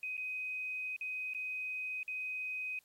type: tone with dropouts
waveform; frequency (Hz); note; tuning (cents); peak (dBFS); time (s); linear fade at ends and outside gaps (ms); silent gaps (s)
sine; 2512; D#7; +16; -36; 0.03-2.79; 2; 0.169-0.177 / 0.964-1.01 / 1.336-1.347 / 2.031-2.079
effects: white hiss -70 dBFS RMS until 2.84 s + MP3 64 kbps